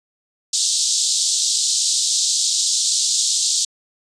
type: band-pass noise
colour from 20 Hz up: white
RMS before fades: -19 dBFS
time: 0.53-3.65 s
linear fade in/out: 5 ms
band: 3600 to 8300 Hz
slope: 48 dB/octave
effects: resampled to 22050 Hz

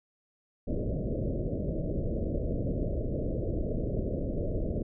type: low-pass noise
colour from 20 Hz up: pink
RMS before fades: -31 dBFS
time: 0.67-4.83 s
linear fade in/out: 10 ms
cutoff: 630 Hz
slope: 96 dB/octave
effects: none

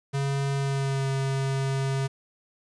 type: tone with pitch glide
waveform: square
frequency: 138.59 to 135.42 Hz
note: C#3 to C#3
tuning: 0 to -40 cents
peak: -25 dBFS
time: 0.13-2.08 s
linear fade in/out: 20 ms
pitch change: -40 cents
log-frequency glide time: 0.56-1.08 s
effects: resampled to 22050 Hz + 9-bit

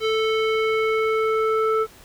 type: tone with low-pass filter sweep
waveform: square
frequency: 440 Hz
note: A4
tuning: in tune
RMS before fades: -21 dBFS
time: 0-1.87 s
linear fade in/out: 50 ms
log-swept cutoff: 3500 to 1300 Hz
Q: 2.2
effects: pink hiss -48 dBFS RMS until 2.04 s

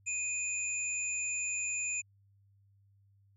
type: tone pair together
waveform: sine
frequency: 2489 / 7099 Hz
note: D#7 / A8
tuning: 0 / +14 cents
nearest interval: octave + tritone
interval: 1814 cents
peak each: -35 / -35 dBFS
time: 0.06-2.02 s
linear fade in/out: 20 ms
effects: added 99 Hz sine -63 dBFS peak until 3.36 s

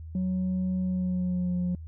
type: tone with pitch glide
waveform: sine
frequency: 185 to 178.39 Hz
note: F#3 to F3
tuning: 0 to +37 cents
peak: -23 dBFS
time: 0.15-1.75 s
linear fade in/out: 2 ms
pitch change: -63 cents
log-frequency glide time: 0.8-1.54 s
effects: tanh soft clip ceiling -24 dBFS + added 80 Hz sine -38 dBFS peak until 1.87 s

